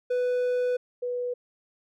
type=tone pair in turn; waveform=triangle / sine; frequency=496 / 491.4 Hz; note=B4 / B4; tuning=+7 / -9 cents; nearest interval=unison; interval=16 cents; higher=first; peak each=-21 / -27 dBFS; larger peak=first; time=0.1-0.77 / 1.02-1.34 s; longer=first; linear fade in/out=10 ms; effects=none